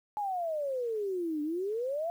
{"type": "exponential two-way sweep", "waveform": "sine", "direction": "down then up", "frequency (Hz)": [854, 292.1, 696], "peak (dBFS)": -30, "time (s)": [0.17, 2.1], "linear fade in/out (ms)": 0, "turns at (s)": 1.42, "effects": ["10-bit"]}